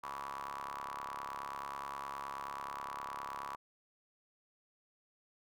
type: ring-modulated tone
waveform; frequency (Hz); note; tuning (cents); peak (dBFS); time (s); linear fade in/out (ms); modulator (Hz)
sawtooth; 69.5; C#2; +5; -34; 0.03-3.56; 10; 1060
effects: none